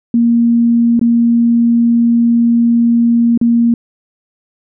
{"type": "tone with dropouts", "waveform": "sine", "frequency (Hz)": 234.4, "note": "A#3", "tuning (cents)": 10, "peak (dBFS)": -7, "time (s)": [0.14, 3.74], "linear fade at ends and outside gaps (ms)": 2, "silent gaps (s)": [[0.994, 1.013], [3.376, 3.413]], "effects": []}